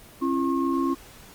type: tone cluster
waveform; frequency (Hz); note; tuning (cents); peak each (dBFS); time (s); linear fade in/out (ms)
sine; 270.3 / 338.3 / 1080; C#4 / E4 / C#6; -44 / +45 / -45; -24 / -26 / -29; 0.21-0.95; 20
effects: pink hiss -48 dBFS RMS until 1.34 s + Opus 24 kbps